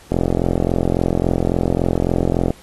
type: click train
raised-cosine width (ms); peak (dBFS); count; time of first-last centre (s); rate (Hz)
2; -3; 105; 0.12-2.505; 43.6
effects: pink hiss -46 dBFS RMS until 2.62 s + AAC 32 kbps